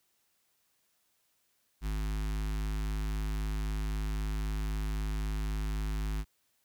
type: tone with notch filter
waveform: square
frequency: 51.91 Hz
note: G#1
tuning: in tune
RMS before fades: -33 dBFS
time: 1.81-6.25 s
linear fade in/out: 50 ms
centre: 550 Hz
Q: 0.93
effects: white hiss -74 dBFS RMS until 6.64 s